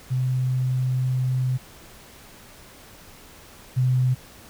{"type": "tone pair in turn", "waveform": "sine", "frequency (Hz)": [128.3, 127.41], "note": ["C3", "C3"], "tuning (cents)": [-34, -46], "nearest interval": "unison", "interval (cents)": 12, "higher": "first", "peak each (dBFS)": [-20, -17], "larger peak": "second", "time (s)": [[0.1, 1.58], [3.76, 4.15]], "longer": "first", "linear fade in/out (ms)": 20, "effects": ["pink hiss -47 dBFS RMS until 4.49 s"]}